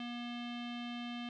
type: tone with low-pass filter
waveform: square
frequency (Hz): 240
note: B3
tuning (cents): -49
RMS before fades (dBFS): -42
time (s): 0-1.29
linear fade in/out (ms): 2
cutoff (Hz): 3200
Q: 4.3
effects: none